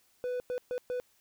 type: tone bursts at uneven times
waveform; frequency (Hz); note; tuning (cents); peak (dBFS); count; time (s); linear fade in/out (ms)
triangle; 496.6; B4; +9; -29; 4; 0.24-0.4 / 0.5-0.58 / 0.71-0.78 / 0.9-1; 0
effects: white hiss -68 dBFS RMS until 1.2 s